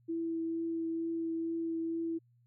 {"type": "tone with vibrato", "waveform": "sine", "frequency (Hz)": 329.6, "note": "E4", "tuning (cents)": 0, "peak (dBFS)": -32, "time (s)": [0.08, 2.19], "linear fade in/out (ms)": 20, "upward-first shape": "triangle", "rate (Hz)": 2.2, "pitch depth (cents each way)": 12, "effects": ["added 120 Hz sine -64 dBFS peak until 2.46 s"]}